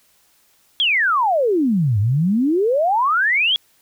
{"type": "exponential two-way sweep", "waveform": "sine", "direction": "down then up", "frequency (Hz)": [3400, 97.3, 3400], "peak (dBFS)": -14, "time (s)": [0.8, 3.56], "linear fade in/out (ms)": 0, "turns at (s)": 1.99, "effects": ["white hiss -58 dBFS RMS until 3.81 s"]}